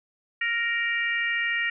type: harmonic tone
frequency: 467.2 Hz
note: A#4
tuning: 4 cents sharp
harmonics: 3 / 4 / 5 / 6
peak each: -35 / -25 / -30 / -34 dBFS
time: 0.41-1.7 s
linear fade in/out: 5 ms
effects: none